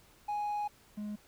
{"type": "tone pair in turn", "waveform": "triangle", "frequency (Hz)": [830.6, 209.2], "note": ["G#5", "G#3"], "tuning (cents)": [0, 13], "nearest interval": "2 octaves", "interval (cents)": 2387, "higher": "first", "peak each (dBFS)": [-29, -34], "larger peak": "first", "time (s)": [[0.28, 0.68], [0.97, 1.16]], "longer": "first", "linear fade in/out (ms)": 10, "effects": ["tanh soft clip ceiling -26 dBFS", "pink hiss -62 dBFS RMS until 1.27 s"]}